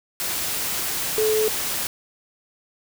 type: tone in noise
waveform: sine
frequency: 432.9 Hz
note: A4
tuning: 28 cents flat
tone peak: -18 dBFS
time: 1.18-1.48 s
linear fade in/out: 0 ms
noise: white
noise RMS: -26 dBFS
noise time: 0.2-1.87 s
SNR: +5 dB
effects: none